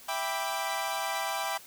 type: chord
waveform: sawtooth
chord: E minor seventh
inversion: none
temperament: equal with one note detuned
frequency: 659.3 / 788.5 / 987.8 / 1174.7 Hz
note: E5 / G5 / B5 / D6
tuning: 0 / +10 / 0 / 0 cents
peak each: -33 / -30 / -32 / -34 dBFS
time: 0.08-1.58 s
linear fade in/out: 10 ms
effects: white hiss -51 dBFS RMS until 1.66 s